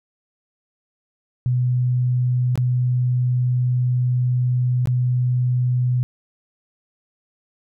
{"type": "tone with dropouts", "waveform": "sine", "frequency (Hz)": 124.7, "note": "B2", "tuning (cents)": 17, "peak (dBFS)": -16, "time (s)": [1.46, 6.03], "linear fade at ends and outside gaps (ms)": 0, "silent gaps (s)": [[2.556, 2.576], [4.857, 4.873]], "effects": []}